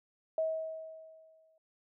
sine tone with exponential decay, 640 Hz, D#5, 49 cents sharp, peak -27 dBFS, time 0.38-1.58 s, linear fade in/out 2 ms, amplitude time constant 260 ms, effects none

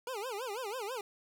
25% pulse tone with vibrato, 456.7 Hz, A#4, 36 cents flat, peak -33 dBFS, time 0.07-1.01 s, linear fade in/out 2 ms, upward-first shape sine, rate 6.1 Hz, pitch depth 250 cents each way, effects none

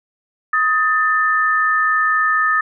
sine tone pair together, 1257.2 / 1778 Hz, D#6 / A6, +18 / +18 cents, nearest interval tritone, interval 600 cents, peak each -16 dBFS, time 0.53-2.61 s, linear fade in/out 5 ms, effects none

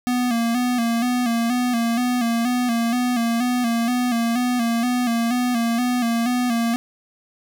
square tone with vibrato, 239.5 Hz, A#3, 47 cents sharp, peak -19 dBFS, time 0.07-6.76 s, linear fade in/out 0 ms, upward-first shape square, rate 2.1 Hz, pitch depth 57 cents each way, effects none

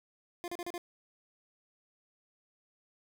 25% pulse tone bursts, 349.2 Hz, F4, in tune, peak -33 dBFS, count 5, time 0.44-0.779 s, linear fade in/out 0 ms, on 39 ms, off 36 ms, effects none

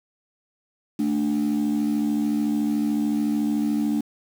sine tone pair together, 220 / 293.7 Hz, A3 / D4, 0 / 0 cents, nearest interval perfect fourth, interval 500 cents, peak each -21 dBFS, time 0.99-4.01 s, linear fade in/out 5 ms, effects tanh soft clip ceiling -17 dBFS + 7-bit

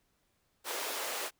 pink high-pass noise, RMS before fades -37 dBFS, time 0.64-1.31 s, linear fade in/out 50 ms, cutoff 410 Hz, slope 24 dB/octave, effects pink hiss -75 dBFS RMS until 1.39 s

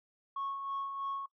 sine tone with tremolo, 1100 Hz, C#6, 14 cents flat, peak -32 dBFS, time 0.36-1.26 s, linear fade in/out 5 ms, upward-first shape sine, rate 3.1 Hz, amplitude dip 50%, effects noise-tail reverb RT60 0.1 s tail -21 dB re dry + tanh soft clip ceiling -31 dBFS

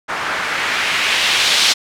blue noise with low-pass filter sweep, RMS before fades -17 dBFS, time 0.08-1.74 s, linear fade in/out 20 ms, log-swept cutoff 1300 to 4100 Hz, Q 1.4, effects none

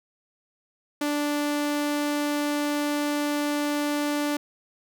sawtooth tone, 293 Hz, D4, 4 cents flat, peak -20 dBFS, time 1.01-4.37 s, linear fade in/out 5 ms, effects none

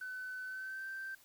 sine tone with pitch glide, 1511 to 1562.5 Hz, F#6 to G6, +36 to -6 cents, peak -39 dBFS, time 0.01-1.15 s, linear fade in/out 5 ms, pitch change +58 cents, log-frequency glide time 0.44-0.86 s, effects tanh soft clip ceiling -37 dBFS + white hiss -64 dBFS RMS until 1.24 s

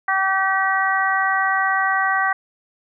harmonic tone, 384.5 Hz, G4, 33 cents flat, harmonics 2 / 3 / 4 / 5, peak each -22 / -22 / -22 / -22 dBFS, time 0.08-2.33 s, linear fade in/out 5 ms, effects none

